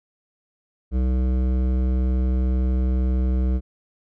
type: tone with hard clipping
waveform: triangle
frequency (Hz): 63.5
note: B1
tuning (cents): +49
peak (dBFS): -20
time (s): 0.91-3.61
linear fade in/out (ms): 50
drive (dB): 17
effects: none